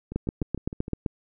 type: two click trains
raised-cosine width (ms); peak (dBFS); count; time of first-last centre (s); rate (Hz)
3; -22 / -13; 6 / 8; 0.12-0.881 / 0.16-1.062; 6.57 / 7.76
effects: none